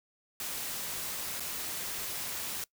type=noise with dropouts; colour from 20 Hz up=white; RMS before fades=-37 dBFS; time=0.4-2.64 s; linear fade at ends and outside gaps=1 ms; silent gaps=1.398-1.404 s; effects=noise-tail reverb RT60 0.1 s tail -22 dB re dry